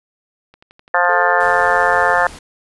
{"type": "click train", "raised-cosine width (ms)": 0.3, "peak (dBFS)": -28, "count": 12, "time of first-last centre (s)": [0.54, 1.472], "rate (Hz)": 11.8}
{"type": "harmonic tone", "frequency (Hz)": 176.4, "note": "F3", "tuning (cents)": 18, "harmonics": [3, 4, 5, 6, 7, 8, 9, 10], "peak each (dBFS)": [-20, -18, -19, -21, -22, -21, -22, -18], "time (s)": [0.94, 2.27], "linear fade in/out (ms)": 2}
{"type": "tone", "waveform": "triangle", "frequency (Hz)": 440, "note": "A4", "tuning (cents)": 0, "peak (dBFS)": -22, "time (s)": [1.09, 2.14], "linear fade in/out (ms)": 2}
{"type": "noise", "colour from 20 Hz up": "pink", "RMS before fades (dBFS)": -36, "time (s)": [1.4, 2.39], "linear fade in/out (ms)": 5}
{"effects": ["resampled to 24000 Hz"]}